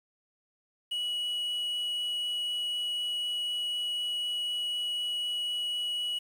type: tone with quantisation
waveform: triangle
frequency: 2926 Hz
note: F#7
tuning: 20 cents flat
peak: -28 dBFS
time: 0.91-6.19 s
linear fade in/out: 10 ms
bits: 9
effects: none